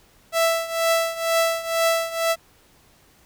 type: tone with tremolo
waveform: sawtooth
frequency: 661 Hz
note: E5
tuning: 5 cents sharp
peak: -12 dBFS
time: 0.32-2.36 s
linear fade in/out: 50 ms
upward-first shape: triangle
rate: 2.1 Hz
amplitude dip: 85%
effects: pink hiss -56 dBFS RMS until 3.25 s